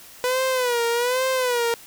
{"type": "tone with vibrato", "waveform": "sawtooth", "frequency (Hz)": 493.9, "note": "B4", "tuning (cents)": 0, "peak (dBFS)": -16, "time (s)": [0.24, 1.74], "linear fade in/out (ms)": 0, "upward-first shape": "sine", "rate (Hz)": 1.2, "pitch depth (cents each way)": 100, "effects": ["white hiss -45 dBFS RMS until 1.86 s"]}